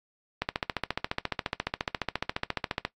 click train, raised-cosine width 0.3 ms, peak -11 dBFS, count 36, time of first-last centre 0.42-2.851 s, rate 14.4 Hz, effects noise-tail reverb RT60 0.1 s tail -17 dB re dry + AAC 64 kbps

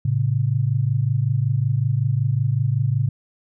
sine tone pair together, 111.34 / 136.7 Hz, A2 / C#3, +21 / -24 cents, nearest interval major third, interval 355 cents, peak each -20 dBFS, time 0.05-3.09 s, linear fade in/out 5 ms, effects none

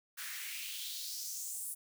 white noise with high-pass filter sweep, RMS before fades -42 dBFS, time 0.17-1.75 s, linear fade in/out 20 ms, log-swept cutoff 1500 to 10000 Hz, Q 2.9, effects none

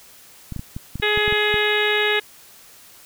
clicks, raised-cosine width 5 ms, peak -17 dBFS, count 10, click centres 0.523 / 0.563 / 0.594 / 0.765 / 0.956 / 0.999 / 1.175 / 1.279 / 1.325 / 1.542 s
harmonic tone, 420.3 Hz, G#4, 21 cents sharp, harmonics 1 / 2 / 3 / 4 / 5 / 6 / 7 / 8 / 9, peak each -22 / -29 / -32 / -23 / -24 / -27 / -28 / -30 / -27 dBFS, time 1.02-2.2 s, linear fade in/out 10 ms
effects white hiss -47 dBFS RMS until 3.05 s

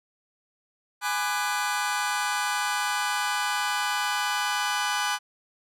sawtooth chord, G# half-diminished seventh, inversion none, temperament just, 830.6 / 996.7 / 1196.1 / 1495.1 Hz, G#5 / B5 / D6 / F#6, 0 / +16 / +31 / +18 cents, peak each -26 / -28 / -28 / -26 dBFS, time 1.01-5.19 s, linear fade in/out 50 ms, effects low-pass 12000 Hz 12 dB/octave

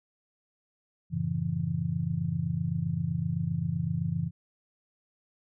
sine chord, F# minor seventh, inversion none, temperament just, 92.5 / 111 / 138.75 / 166.5 Hz, F#2 / A2 / C#3 / E3, 0 / +16 / +2 / +18 cents, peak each -36 / -36 / -32 / -30 dBFS, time 1.1-4.31 s, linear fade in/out 50 ms, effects none

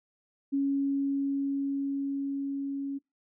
sine tone with level ramp, 277.2 Hz, C#4, in tune, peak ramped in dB -24 to -31 dBFS, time 0.52-2.99 s, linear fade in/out 20 ms, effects noise-tail reverb RT60 0.2 s tail -22 dB re dry

